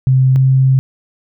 sine tone pair in turn, 130.81 / 132.33 Hz, C3 / C3, 0 / +20 cents, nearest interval unison, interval 20 cents, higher second, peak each -7 dBFS, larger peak neither, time 0.07-0.36 / 0.36-0.79 s, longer second, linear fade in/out 0 ms, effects none

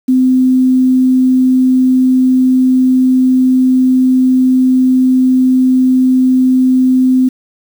sine tone with quantisation, 257 Hz, C4, 31 cents flat, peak -6 dBFS, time 0.08-7.29 s, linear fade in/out 10 ms, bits 6, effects none

